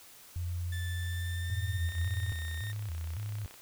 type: tone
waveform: sine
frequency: 87.31 Hz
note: F2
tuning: in tune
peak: -32 dBFS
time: 0.36-2.32 s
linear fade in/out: 0 ms
type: tone with pitch glide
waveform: 30% pulse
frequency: 1760 to 1836.9 Hz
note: A6 to A#6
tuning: 0 to -26 cents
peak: -39 dBFS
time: 0.72-2.72 s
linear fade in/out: 5 ms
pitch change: +74 cents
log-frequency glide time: 0.92-2.05 s
type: tone with vibrato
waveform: sine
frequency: 92.5 Hz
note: F#2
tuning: in tune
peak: -34 dBFS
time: 1.5-3.46 s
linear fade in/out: 0 ms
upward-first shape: square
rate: 1.8 Hz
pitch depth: 220 cents each way
type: click train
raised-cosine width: 0.3 ms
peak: -34 dBFS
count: 54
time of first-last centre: 1.89-3.541 s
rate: 32.1 Hz
effects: white hiss -54 dBFS RMS until 3.61 s